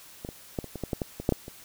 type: clicks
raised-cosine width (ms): 2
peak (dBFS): -22 / -22 / -15 / -25 / -22 / -17 / -14 / -15 / -21 / -8 / -11 / -26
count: 12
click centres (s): 0.249 / 0.289 / 0.588 / 0.643 / 0.757 / 0.837 / 0.932 / 1.018 / 1.2 / 1.291 / 1.323 / 1.481
effects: white hiss -50 dBFS RMS until 1.64 s